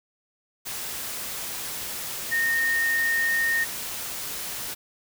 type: tone in noise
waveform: sine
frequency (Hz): 1842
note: A#6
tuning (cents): -21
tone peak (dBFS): -21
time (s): 2.31-3.65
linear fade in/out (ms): 20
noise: white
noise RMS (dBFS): -33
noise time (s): 0.65-4.75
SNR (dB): +9
effects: none